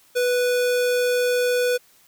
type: tone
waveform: square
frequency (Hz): 493.1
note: B4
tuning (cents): -3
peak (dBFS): -19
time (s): 0.15-1.78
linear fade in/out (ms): 20
effects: white hiss -56 dBFS RMS until 2.07 s